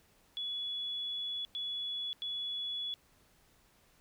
sine tone bursts at uneven times, 3399 Hz, G#7, 39 cents sharp, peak -35 dBFS, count 3, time 0.37-1.45 / 1.55-2.13 / 2.22-2.94 s, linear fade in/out 0 ms, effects pink hiss -67 dBFS RMS until 4 s

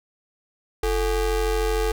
square ring-modulated tone, 196.4 Hz, G3, 4 cents sharp, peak -18 dBFS, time 0.83-1.92 s, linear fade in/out 5 ms, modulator 243 Hz, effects none

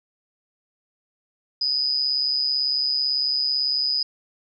sine tone with amplitude modulation, 4978 Hz, D#8, in tune, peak -17 dBFS, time 1.61-4.03 s, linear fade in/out 5 ms, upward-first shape sine, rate 138 Hz, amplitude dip 65%, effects none

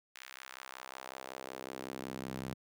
sawtooth tone with high-pass filter sweep, 65.41 Hz, C2, in tune, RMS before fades -45 dBFS, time 0.15-2.54 s, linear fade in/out 5 ms, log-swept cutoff 2000 to 150 Hz, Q 1.2, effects none

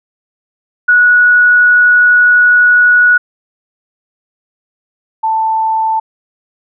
sine tone pair in turn, 1464 / 885.1 Hz, F#6 / A5, -19 / +10 cents, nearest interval major sixth, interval 871 cents, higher first, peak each -4 / -10 dBFS, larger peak first, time 0.88-3.18 / 5.23-6 s, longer first, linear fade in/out 10 ms, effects none

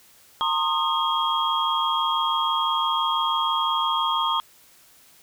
sine tone cluster, 916 / 1062 / 1235 / 3264 Hz, A#5 / C6 / D#6 / G#7, -31 / +25 / -13 / -31 cents, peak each -26 dBFS, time 0.41-4.4 s, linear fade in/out 0 ms, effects white hiss -54 dBFS RMS until 5.22 s

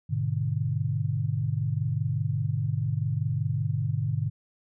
sine chord, G# diminished, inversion none, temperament just, 103.83 / 124.59 / 149.51 Hz, G#2 / B2 / D3, 0 / +16 / +31 cents, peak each -29 dBFS, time 0.09-4.3 s, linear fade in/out 20 ms, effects none

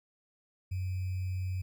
sine tone with sample-and-hold, 92.5 Hz, F#2, in tune, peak -31 dBFS, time 0.71-1.62 s, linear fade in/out 10 ms, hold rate 2450 Hz, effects none

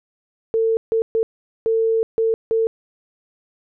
sine tone bursts at uneven times, 450 Hz, A4, 39 cents sharp, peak -15 dBFS, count 6, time 0.54-0.77 / 0.92-1.02 / 1.15-1.23 / 1.66-2.03 / 2.18-2.34 / 2.51-2.67 s, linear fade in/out 0 ms, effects none

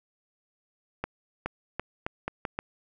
accelerating click train, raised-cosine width 0.5 ms, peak -15 dBFS, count 7, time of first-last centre 1.04-2.589 s, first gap 420 ms, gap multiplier 0.8, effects none

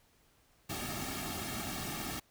pink noise with comb filter, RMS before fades -39 dBFS, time 0.69-2.2 s, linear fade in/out 10 ms, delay 2 ms, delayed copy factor -0.75, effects pink hiss -68 dBFS RMS until 2.3 s

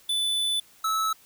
square tone pair in turn, 3493 / 1303.1 Hz, A7 / E6, -13 / -20 cents, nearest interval octave + perfect fourth, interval 1707 cents, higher first, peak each -24 dBFS, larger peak neither, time 0.09-0.6 / 0.84-1.13 s, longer first, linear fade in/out 5 ms, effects white hiss -56 dBFS RMS until 1.25 s

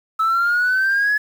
sine exponential sweep, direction up, 1300 to 1710 Hz, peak -13 dBFS, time 0.19-1.18 s, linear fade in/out 10 ms, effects tanh soft clip ceiling -13 dBFS + 7-bit

